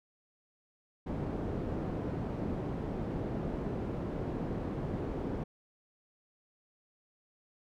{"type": "low-pass noise", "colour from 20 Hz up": "white", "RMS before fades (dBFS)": -36, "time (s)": [1.06, 5.44], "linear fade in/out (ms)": 10, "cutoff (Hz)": 350, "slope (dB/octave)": 12, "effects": []}